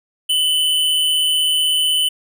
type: tone with amplitude modulation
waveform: square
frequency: 3010 Hz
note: F#7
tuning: 29 cents sharp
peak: -13 dBFS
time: 0.29-2.09 s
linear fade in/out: 10 ms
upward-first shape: sine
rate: 156 Hz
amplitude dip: 40%
effects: none

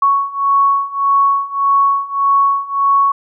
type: beating tone pair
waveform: sine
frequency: 1110 / 1111.7 Hz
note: C#6 / C#6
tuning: +2 / +5 cents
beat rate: 1.7 Hz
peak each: -15 / -13 dBFS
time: 0.02-3.12 s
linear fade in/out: 5 ms
effects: none

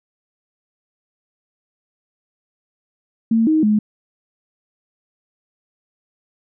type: tone with pitch steps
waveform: sine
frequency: 226 / 313.2 / 211.9 Hz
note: A3 / D#4 / G#3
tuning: +47 / +11 / +35 cents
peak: -12 dBFS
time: 3.31-3.79 s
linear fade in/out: 5 ms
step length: 160 ms
effects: none

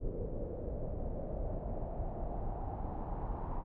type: noise with low-pass filter sweep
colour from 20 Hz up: brown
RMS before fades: -38 dBFS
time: 0-3.64 s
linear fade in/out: 50 ms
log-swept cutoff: 480 to 940 Hz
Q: 4.1
effects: none

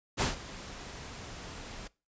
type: noise with ADSR envelope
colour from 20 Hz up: pink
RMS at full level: -27 dBFS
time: 0.17-1.88 s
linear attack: 42 ms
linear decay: 140 ms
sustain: -17 dB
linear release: 11 ms
effects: noise-tail reverb RT60 0.3 s tail -22 dB re dry + resampled to 16000 Hz

